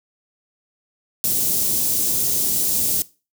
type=band-stop noise; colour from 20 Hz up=white; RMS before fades=-20 dBFS; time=1.24-3.02 s; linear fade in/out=0 ms; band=350 to 6400 Hz; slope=12 dB/octave; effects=noise-tail reverb RT60 0.3 s tail -19 dB re dry + high-pass 80 Hz 12 dB/octave